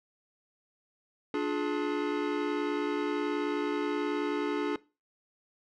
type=chord; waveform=square; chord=D diminished; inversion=none; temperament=just; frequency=293.7 / 352.4 / 422.9 Hz; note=D4 / F4 / Ab4; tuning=0 / +16 / +31 cents; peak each=-32 / -36 / -33 dBFS; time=1.34-4.76 s; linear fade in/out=2 ms; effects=noise-tail reverb RT60 0.3 s tail -20 dB re dry + low-pass 3000 Hz 12 dB/octave